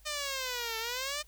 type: exponential two-way sweep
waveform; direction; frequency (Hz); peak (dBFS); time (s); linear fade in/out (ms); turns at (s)
5% pulse; down then up; 611 to 443.3 to 611; -22; 0.05-1.23; 20; 0.78
effects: added 50 Hz sine -56 dBFS peak until 1.27 s + white hiss -64 dBFS RMS until 1.27 s